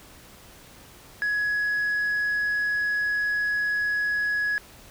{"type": "tone with tanh clipping", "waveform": "sine", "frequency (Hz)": 1678, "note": "G#6", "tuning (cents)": 17, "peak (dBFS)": -23, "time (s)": [1.22, 4.58], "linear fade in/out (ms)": 0, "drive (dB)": 1, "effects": ["pink hiss -49 dBFS RMS until 4.9 s"]}